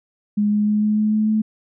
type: tone with pitch steps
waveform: sine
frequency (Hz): 207.7 / 209.1 / 210.6 / 212.1 / 213.5 / 215 / 216.5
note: G#3 / G#3 / G#3 / G#3 / G#3 / A3 / A3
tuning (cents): 0 / +12 / +24 / +37 / +48 / -40 / -28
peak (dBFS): -15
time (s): 0.37-1.42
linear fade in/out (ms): 10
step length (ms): 150
effects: none